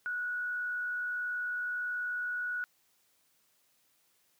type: tone with frequency modulation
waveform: sine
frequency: 1466 Hz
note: F#6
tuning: 16 cents flat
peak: -32 dBFS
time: 0.06-2.64 s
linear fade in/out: 0 ms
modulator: 61.5 Hz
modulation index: 0.29
effects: white hiss -71 dBFS RMS until 4.39 s + high-pass 80 Hz 12 dB/octave